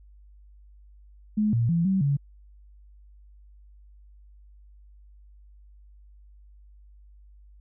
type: tone with pitch steps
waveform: sine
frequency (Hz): 212.2 / 116.7 / 168.6 / 191.5 / 141.1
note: G#3 / A#2 / E3 / G3 / C#3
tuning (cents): +38 / +2 / +39 / -40 / +31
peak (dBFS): -20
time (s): 1.37-2.17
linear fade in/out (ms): 10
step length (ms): 160
effects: added 50 Hz sine -49 dBFS peak until 7.6 s